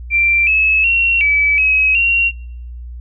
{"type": "tone with pitch steps", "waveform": "sine", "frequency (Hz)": [2358, 2589, 2733, 2296, 2551, 2750], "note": ["D7", "E7", "F7", "D7", "D#7", "F7"], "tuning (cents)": [6, -32, -38, -40, 43, -27], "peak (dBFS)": -10, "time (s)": [0.1, 2.32], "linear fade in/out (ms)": 50, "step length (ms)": 370, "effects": ["noise-tail reverb RT60 0.7 s tail -25 dB re dry", "added 60 Hz sine -27 dBFS peak until 3 s"]}